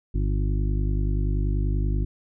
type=harmonic tone; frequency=50.4 Hz; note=G1; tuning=49 cents sharp; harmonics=1 / 2 / 3 / 5 / 6 / 7; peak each=-22 / -28 / -32 / -36 / -38 / -39 dBFS; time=0.14-2.05 s; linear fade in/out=10 ms; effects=none